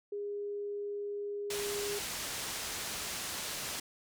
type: tone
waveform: sine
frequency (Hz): 408.7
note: G#4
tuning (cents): -28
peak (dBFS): -35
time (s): 0.12-1.99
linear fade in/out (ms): 5
type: low-pass noise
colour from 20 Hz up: white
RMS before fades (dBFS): -39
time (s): 1.5-3.8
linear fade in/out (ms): 5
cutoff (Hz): 8800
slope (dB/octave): 12
effects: none